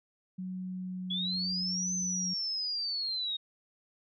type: tone with pitch glide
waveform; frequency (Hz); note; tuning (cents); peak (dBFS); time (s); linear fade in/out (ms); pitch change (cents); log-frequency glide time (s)
sine; 185 to 182.98; F#3 to F#3; 0 to -19; -35; 0.38-2.34; 10; -19; 0.52-1.38
type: linear two-way sweep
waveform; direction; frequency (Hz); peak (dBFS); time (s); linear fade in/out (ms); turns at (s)
sine; up then down; 3322 to 6200 to 3716; -31; 1.1-3.37; 10; 1.94
effects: none